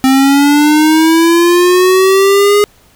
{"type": "linear sweep", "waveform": "square", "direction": "up", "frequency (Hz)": [261.6, 415], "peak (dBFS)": -6, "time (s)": [0.04, 2.64], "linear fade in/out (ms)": 0, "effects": ["pink hiss -47 dBFS RMS until 2.95 s"]}